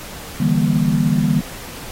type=chord; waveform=sine; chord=E half-diminished seventh; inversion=third; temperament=just; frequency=148.33 / 164.81 / 197.78 / 237.3 Hz; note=D3 / E3 / G3 / Bb3; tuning=+18 / 0 / +16 / +31 cents; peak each=-19 dBFS; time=0.4-1.41 s; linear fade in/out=5 ms; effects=pink hiss -34 dBFS RMS until 1.91 s + AAC 48 kbps